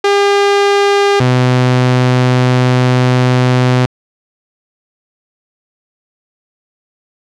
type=tone pair in turn; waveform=sawtooth; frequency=402.5 / 126.16 Hz; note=G4 / B2; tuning=+46 / +37 cents; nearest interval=octave + minor sixth; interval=2009 cents; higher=first; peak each=-4 dBFS; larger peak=neither; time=0.04-1.2 / 1.2-3.86 s; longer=second; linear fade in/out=5 ms; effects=low-pass 5000 Hz 12 dB/octave